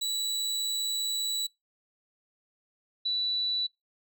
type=tone pair in turn; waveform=30% pulse / sine; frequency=3935 / 3956 Hz; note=B7 / B7; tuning=-7 / +2 cents; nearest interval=unison; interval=9 cents; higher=second; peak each=-26 dBFS; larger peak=neither; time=0.01-1.47 / 3.05-3.67 s; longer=first; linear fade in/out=10 ms; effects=noise-tail reverb RT60 0.2 s tail -24 dB re dry